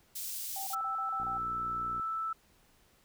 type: high-pass noise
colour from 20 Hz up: white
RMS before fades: -39 dBFS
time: 0.15-0.75 s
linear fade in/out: 10 ms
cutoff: 4700 Hz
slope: 12 dB/octave
type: tone bursts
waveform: sine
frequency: 780 Hz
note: G5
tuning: 9 cents flat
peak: -39 dBFS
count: 6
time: 0.56-1.375 s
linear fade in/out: 2 ms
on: 110 ms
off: 31 ms
type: tone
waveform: sine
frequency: 1318.5 Hz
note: E6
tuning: in tune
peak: -32 dBFS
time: 0.73-2.33 s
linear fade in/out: 5 ms
type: click train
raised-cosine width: 3 ms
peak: -36 dBFS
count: 49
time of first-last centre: 1.2-1.997 s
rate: 60.2 Hz
effects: pink hiss -66 dBFS RMS until 3.04 s